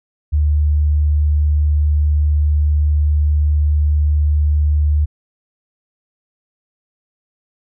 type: tone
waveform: sine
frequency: 74.6 Hz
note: D2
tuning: 28 cents sharp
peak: -11 dBFS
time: 0.32-5.06 s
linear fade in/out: 20 ms
effects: none

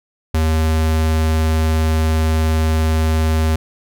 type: tone with vibrato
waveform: square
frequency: 79.3 Hz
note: D#2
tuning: 33 cents sharp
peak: -14 dBFS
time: 0.34-3.56 s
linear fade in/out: 5 ms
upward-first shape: triangle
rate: 20 Hz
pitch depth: 20 cents each way
effects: none

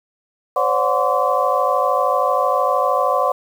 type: tone cluster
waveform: sine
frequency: 519 / 572 / 731 / 1037 / 1144 Hz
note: C5 / D5 / F#5 / C6 / D6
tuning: -14 / -46 / -21 / -16 / -46 cents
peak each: -21 dBFS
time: 0.56-3.32 s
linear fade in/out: 5 ms
effects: 7-bit

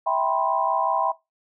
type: chord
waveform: sine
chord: C major seventh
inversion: first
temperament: just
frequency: 654.1 / 784.9 / 981.1 / 1046.5 Hz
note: E5 / G5 / B5 / C6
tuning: -14 / +2 / -12 / 0 cents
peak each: -26 / -25 / -25 / -27 dBFS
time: 0.06-1.12 s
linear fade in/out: 10 ms
effects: noise-tail reverb RT60 0.2 s tail -18 dB re dry

